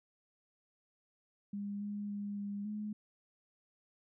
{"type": "tone with pitch steps", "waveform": "sine", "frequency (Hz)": [202.5, 205.4, 203.6, 202.4, 210.8], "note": ["G#3", "G#3", "G#3", "G#3", "G#3"], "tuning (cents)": [-43, -19, -34, -44, 26], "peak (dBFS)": -37, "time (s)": [1.53, 2.93], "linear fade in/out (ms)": 5, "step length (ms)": 280, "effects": []}